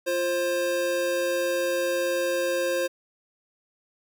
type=tone pair together; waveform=square; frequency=348.4 / 530.2 Hz; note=F4 / C5; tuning=-4 / +23 cents; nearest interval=perfect fifth; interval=727 cents; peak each=-31 / -25 dBFS; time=0.06-2.88 s; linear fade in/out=20 ms; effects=none